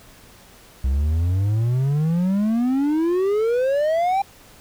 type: exponential sweep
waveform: triangle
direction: up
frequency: 63.9 to 801 Hz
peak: -15 dBFS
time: 0.84-4.22 s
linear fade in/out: 5 ms
effects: pink hiss -48 dBFS RMS until 4.6 s